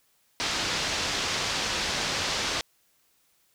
white low-pass noise, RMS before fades -29 dBFS, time 0.4-2.61 s, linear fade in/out 0 ms, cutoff 5700 Hz, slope 24 dB/octave, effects white hiss -67 dBFS RMS until 3.54 s

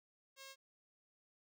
5% pulse tone, 540 Hz, C#5, 45 cents flat, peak -40 dBFS, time 0.36-0.56 s, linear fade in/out 50 ms, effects none

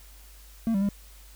triangle tone with pitch steps, 227 / 195.6 / 201 Hz, A#3 / G3 / G3, -46 / -4 / +44 cents, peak -20 dBFS, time 0.67-0.889 s, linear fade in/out 0 ms, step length 73 ms, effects added 50 Hz sine -48 dBFS peak until 1.35 s + white hiss -54 dBFS RMS until 1.35 s

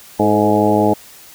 harmonic tone with a mistuned harmonic, 104.9 Hz, G#2, 18 cents sharp, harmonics 1 / 2 / 3 / 4 / 5 / 6 / 7 / 8, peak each -23 / -18 / -17 / -18 / -21 / -19 / -23 / -18 dBFS, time 0.19-0.94 s, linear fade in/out 10 ms, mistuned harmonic 4, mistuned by +36 cents, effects white hiss -41 dBFS RMS until 1.34 s

